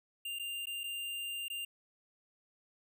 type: tone with dropouts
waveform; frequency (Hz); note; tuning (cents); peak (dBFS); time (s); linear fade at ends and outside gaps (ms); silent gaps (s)
square; 2794; F7; 0; -38; 0.25-1.65; 5; 0.388-0.395 / 0.657-0.669 / 0.835-0.839 / 1.483-1.5
effects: none